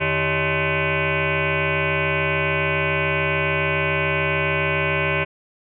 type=tone with frequency modulation; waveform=sine; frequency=1046.5 Hz; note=C6; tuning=in tune; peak=-18 dBFS; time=0-5.25 s; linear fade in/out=20 ms; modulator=240 Hz; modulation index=6.8; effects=none